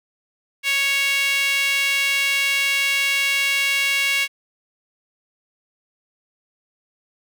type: tone with high-pass filter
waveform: sawtooth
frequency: 554.4 Hz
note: C#5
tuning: in tune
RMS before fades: -20 dBFS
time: 0.63-4.28 s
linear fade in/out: 50 ms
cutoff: 2400 Hz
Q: 4.3
effects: none